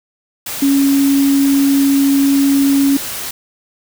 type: tone in noise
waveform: sine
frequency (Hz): 277.2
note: C#4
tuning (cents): 0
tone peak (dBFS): -9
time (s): 0.62-2.97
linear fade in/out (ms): 5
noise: white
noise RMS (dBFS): -24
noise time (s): 0.46-3.31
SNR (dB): +12
effects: none